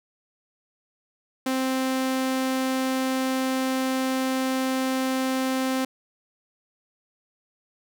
sawtooth tone, 261.6 Hz, C4, in tune, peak -19 dBFS, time 1.46-5.85 s, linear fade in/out 5 ms, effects none

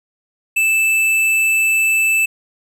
sine tone with tanh clipping, 2637 Hz, E7, in tune, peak -14 dBFS, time 0.56-2.26 s, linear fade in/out 10 ms, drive 14 dB, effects none

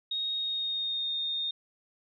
sine tone with pitch glide, 3739 to 3673 Hz, A#7 to A#7, +4 to -26 cents, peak -29 dBFS, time 0.11-1.51 s, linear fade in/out 5 ms, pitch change -30 cents, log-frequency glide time 0.33-1.13 s, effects none

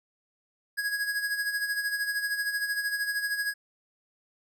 square tone with tremolo, 1659 Hz, G#6, 2 cents flat, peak -26 dBFS, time 0.77-3.54 s, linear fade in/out 20 ms, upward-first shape sine, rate 13 Hz, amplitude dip 60%, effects none

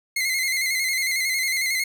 sawtooth tone with vibrato, 2100 Hz, C7, 6 cents sharp, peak -18 dBFS, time 0.16-1.84 s, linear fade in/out 5 ms, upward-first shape square, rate 11 Hz, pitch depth 45 cents each way, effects none

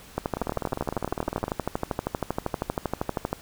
two click trains, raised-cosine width 1 ms, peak -11 / -15 dBFS, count 41 / 23, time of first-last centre 0.18-3.33 / 0.37-1.481 s, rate 12.7 / 19.8 Hz, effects pink hiss -48 dBFS RMS until 3.41 s

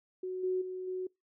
sine tone with level steps, 370 Hz, F#4, in tune, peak -34 / -28 / -36 / -33 dBFS, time 0.23-1.07 s, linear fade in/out 5 ms, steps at 0.43 / 0.61 / 0.87 s, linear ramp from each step 10 ms, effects noise-tail reverb RT60 0.2 s tail -25 dB re dry

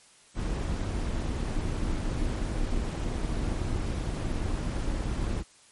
brown noise with amplitude modulation, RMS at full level -27 dBFS, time 0.34-5.44 s, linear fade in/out 50 ms, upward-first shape sine, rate 272 Hz, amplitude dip 55%, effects white hiss -57 dBFS RMS until 5.71 s + MP3 48 kbps

